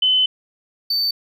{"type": "tone pair in turn", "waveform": ["sine", "triangle"], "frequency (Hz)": [3034, 4556], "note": ["F#7", "C#8"], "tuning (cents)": [43, 47], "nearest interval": "perfect fifth", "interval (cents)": 704, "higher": "second", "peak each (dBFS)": [-13, -16], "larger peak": "first", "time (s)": [[0.02, 0.26], [0.9, 1.11]], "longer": "first", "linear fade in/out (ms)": 5, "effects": []}